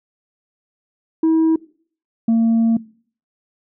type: tone pair in turn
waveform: sine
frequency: 322.2 / 227.8 Hz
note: E4 / A#3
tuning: -39 / -40 cents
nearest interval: tritone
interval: 601 cents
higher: first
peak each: -9 dBFS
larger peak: neither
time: 1.23-1.56 / 2.28-2.77 s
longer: second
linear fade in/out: 5 ms
effects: noise-tail reverb RT60 0.5 s tail -22 dB re dry + tanh soft clip ceiling -11 dBFS